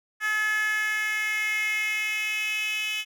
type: tone with high-pass filter sweep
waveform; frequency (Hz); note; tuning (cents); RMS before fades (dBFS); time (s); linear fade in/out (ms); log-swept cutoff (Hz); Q
10% pulse; 428.1; A4; -47; -27; 0.2-3.05; 50; 1600 to 2800; 5.5
effects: none